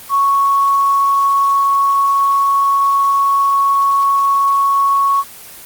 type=tone with tanh clipping; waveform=triangle; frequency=1108.7 Hz; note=C#6; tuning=in tune; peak=-9 dBFS; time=0.09-5.24 s; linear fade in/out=50 ms; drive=2 dB; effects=white hiss -35 dBFS RMS until 5.65 s + Opus 24 kbps